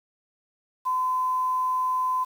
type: tone with quantisation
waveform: sine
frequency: 1020 Hz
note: C6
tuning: 44 cents flat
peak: -22 dBFS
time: 0.85-2.25 s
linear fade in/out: 20 ms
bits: 8
effects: none